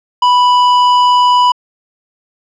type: tone with tanh clipping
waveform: sine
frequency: 987.8 Hz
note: B5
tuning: in tune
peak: -8 dBFS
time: 0.22-1.52 s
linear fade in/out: 5 ms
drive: 12 dB
effects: low-pass 6000 Hz 12 dB/octave